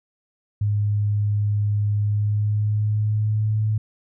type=tone with pitch glide; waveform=sine; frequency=103.7 to 107.85 Hz; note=G#2 to A2; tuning=-2 to -34 cents; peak=-18 dBFS; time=0.61-3.78 s; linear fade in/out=5 ms; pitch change=+68 cents; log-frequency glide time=1.98-3.59 s; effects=none